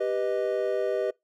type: chord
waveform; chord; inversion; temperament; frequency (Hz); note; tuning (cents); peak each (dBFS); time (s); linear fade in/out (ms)
triangle; G augmented; none; equal; 392 / 493.9 / 622.3; G4 / B4 / D#5; 0 / 0 / 0; -27; 0-1.11; 10
effects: noise-tail reverb RT60 0.2 s tail -25 dB re dry